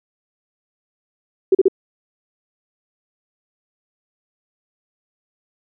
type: tone bursts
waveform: sine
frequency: 380.8 Hz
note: F#4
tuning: 50 cents sharp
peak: -8 dBFS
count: 3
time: 1.52-1.683 s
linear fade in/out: 5 ms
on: 29 ms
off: 38 ms
effects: none